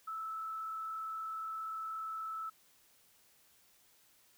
sine tone with frequency modulation, 1311 Hz, E6, 10 cents flat, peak -38 dBFS, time 0.07-2.5 s, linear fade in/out 10 ms, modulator 37 Hz, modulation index 0.42, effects white hiss -67 dBFS RMS until 4.37 s

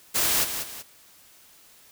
white noise with echo, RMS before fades -23 dBFS, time 0.14-0.45 s, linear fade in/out 20 ms, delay 190 ms, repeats 2, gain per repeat -8 dB, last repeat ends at 0.83 s, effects white hiss -54 dBFS RMS until 1.91 s

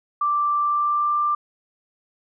sine tone with pitch glide, 1174.7 to 1184.9 Hz, D6 to D6, 0 to +15 cents, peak -18 dBFS, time 0.21-1.35 s, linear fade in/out 5 ms, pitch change +15 cents, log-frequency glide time 0.59-1.19 s, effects none

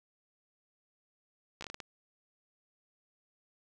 slowing click train, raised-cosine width 0.2 ms, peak -24 dBFS, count 7, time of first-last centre 1.61-1.802 s, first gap 14 ms, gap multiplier 1.33, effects none

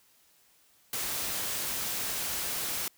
white noise, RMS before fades -33 dBFS, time 0.93-2.88 s, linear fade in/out 2 ms, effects white hiss -64 dBFS RMS until 2.97 s

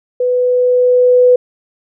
sine tone with level ramp, 497.3 Hz, B4, 12 cents sharp, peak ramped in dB -11 to -4 dBFS, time 0.2-1.36 s, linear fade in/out 5 ms, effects none

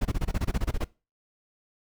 brown noise bursts, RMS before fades -25 dBFS, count 13, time 0.01-0.845 s, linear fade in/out 10 ms, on 43 ms, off 23 ms, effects noise-tail reverb RT60 0.3 s tail -22 dB re dry

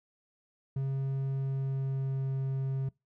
triangle tone with pitch glide, 135.4 to 134.23 Hz, C#3 to C3, -40 to +45 cents, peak -27 dBFS, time 0.76-2.89 s, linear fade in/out 5 ms, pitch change -15 cents, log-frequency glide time 1.31-2.33 s, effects noise-tail reverb RT60 0.2 s tail -23 dB re dry

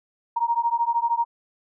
sine beating tone pair, 930 / 943 Hz, A#5 / A#5, -4 / +20 cents, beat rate 13 Hz, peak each -23 / -23 dBFS, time 0.36-1.25 s, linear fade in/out 10 ms, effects none

